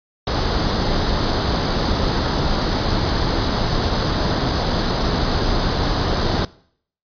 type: noise with comb filter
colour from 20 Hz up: pink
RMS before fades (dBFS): -19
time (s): 0.27-6.45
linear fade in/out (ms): 2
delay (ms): 0.2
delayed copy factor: +0.65
effects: noise-tail reverb RT60 0.6 s tail -21 dB re dry + resampled to 11025 Hz